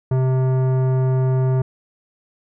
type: tone with tanh clipping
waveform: sine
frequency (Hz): 130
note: C3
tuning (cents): -11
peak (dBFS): -17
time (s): 0.11-1.62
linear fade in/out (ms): 5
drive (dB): 15
effects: none